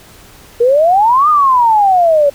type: exponential two-way sweep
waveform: sine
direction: up then down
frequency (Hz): 460 to 1244.5 to 557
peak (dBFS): -6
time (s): 0.6-2.3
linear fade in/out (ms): 10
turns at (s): 1.29
effects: pink hiss -40 dBFS RMS until 2.34 s